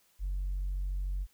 sine tone, 46.84 Hz, F#1, 22 cents sharp, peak -29 dBFS, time 0.19-1.27 s, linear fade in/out 50 ms, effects tanh soft clip ceiling -28 dBFS + white hiss -68 dBFS RMS until 1.33 s

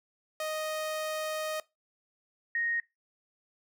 sawtooth / sine tone pair in turn, 622.3 / 1864.8 Hz, D#5 / A#6, 0 / 0 cents, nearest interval octave + perfect fifth, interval 1900 cents, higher second, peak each -28 dBFS, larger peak neither, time 0.4-1.6 / 2.55-2.8 s, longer first, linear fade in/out 2 ms, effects noise-tail reverb RT60 0.2 s tail -20 dB re dry

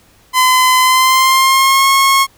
sawtooth tone with pitch glide, 1021 to 1088 Hz, C6 to C#6, -43 to -33 cents, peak -4 dBFS, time 0.33-2.27 s, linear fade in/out 50 ms, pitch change +110 cents, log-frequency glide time 0.8-1.88 s, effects pink hiss -49 dBFS RMS until 2.37 s

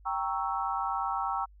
sine chord, G diminished seventh, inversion none, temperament equal, 784 / 932.3 / 1108.7 / 1318.5 Hz, G5 / Bb5 / Db6 / Fb6, 0 / 0 / 0 / 0 cents, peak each -33 / -34 / -35 / -34 dBFS, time 0.05-1.46 s, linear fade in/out 20 ms, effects added 50 Hz sine -52 dBFS peak until 1.6 s

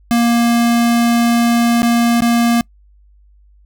square tone with dropouts, 235.2 Hz, A#3, 16 cents sharp, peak -11 dBFS, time 0.11-2.61 s, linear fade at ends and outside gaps 0 ms, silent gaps 1.82-1.83 / 2.206-2.221 s, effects noise-tail reverb RT60 0.1 s tail -25 dB re dry + added 50 Hz sine -45 dBFS peak until 3.65 s

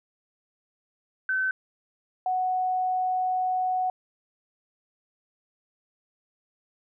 sine tone pair in turn, 1528 / 740.1 Hz, G6 / F#5, -45 / 0 cents, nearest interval octave + minor second, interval 1255 cents, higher first, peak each -23 dBFS, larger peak neither, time 1.29-1.51 / 2.26-3.9 s, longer second, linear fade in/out 2 ms, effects none

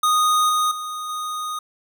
square tone with level steps, 1239 Hz, D#6, 8 cents flat, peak -16 / -18 / -28 / -26 dBFS, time 0.03-1.59 s, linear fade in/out 5 ms, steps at 0.49 / 0.71 / 1.09 s, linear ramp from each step 5 ms, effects none

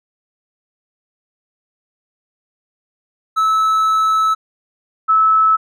triangle / sine tone pair in turn, 1303 / 1303 Hz, E6 / E6, -20 / -20 cents, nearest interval unison, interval 0 cents, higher neither, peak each -10 / -9 dBFS, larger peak second, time 3.36-4.35 / 5.08-5.57 s, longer first, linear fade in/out 20 ms, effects none

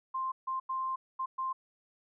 sine tone bursts at uneven times, 1049 Hz, C6, 4 cents sharp, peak -31 dBFS, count 5, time 0.14-0.32 / 0.47-0.6 / 0.69-0.96 / 1.19-1.26 / 1.38-1.53 s, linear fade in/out 10 ms, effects none

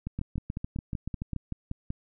two click trains, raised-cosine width 5 ms, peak -20 / -20 dBFS, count 10 / 10, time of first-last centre 0.19-1.904 / 0.07-1.363 s, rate 5.25 / 6.96 Hz, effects none

